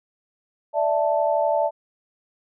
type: chord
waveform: sine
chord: D suspended second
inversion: none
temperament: equal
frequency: 587.3 / 659.3 / 880 Hz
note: D5 / E5 / A5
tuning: 0 / 0 / 0 cents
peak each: -22 / -22 / -24 dBFS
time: 0.73-1.71 s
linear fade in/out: 50 ms
effects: none